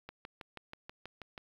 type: click train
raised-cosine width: 0.3 ms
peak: -28 dBFS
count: 9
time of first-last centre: 0.09-1.378 s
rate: 6.21 Hz
effects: low-pass 5000 Hz 12 dB/octave + 9-bit